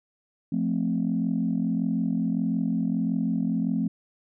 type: chord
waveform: sine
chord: F major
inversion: none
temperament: equal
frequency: 174.61 / 220 / 261.6 Hz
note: F3 / A3 / C4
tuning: 0 / 0 / 0 cents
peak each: -27 / -26 / -27 dBFS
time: 0.52-3.88 s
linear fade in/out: 5 ms
effects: tanh soft clip ceiling -15 dBFS